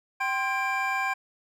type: tone cluster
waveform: triangle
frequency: 776 / 1046 / 1608 / 2355 Hz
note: G5 / C6 / G6 / D7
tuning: -18 / -1 / +44 / +4 cents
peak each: -29 dBFS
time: 0.2-1.14 s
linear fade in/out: 10 ms
effects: none